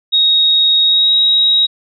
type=tone with pitch glide; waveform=sine; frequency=3762 to 3808 Hz; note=A#7 to A#7; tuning=+15 to +36 cents; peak=-8 dBFS; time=0.12-1.67 s; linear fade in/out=20 ms; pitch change=+21 cents; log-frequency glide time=0.83-1.13 s; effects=none